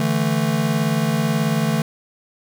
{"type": "chord", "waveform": "square", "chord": "D suspended second", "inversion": "none", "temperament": "just", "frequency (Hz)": [146.83, 165.19, 220.2], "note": ["D3", "E3", "A3"], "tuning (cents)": [0, 4, 2], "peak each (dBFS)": [-23, -23, -22], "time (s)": [0, 1.82], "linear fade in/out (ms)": 2, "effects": ["8-bit"]}